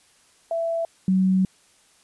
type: tone pair in turn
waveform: sine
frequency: 665 / 188.07 Hz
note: E5 / F#3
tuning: +15 / +29 cents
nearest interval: octave + minor seventh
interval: 2186 cents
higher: first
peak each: -22 / -16 dBFS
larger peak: second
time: 0.51-0.85 / 1.08-1.45 s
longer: second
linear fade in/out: 2 ms
effects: white hiss -58 dBFS RMS until 2.03 s + resampled to 24000 Hz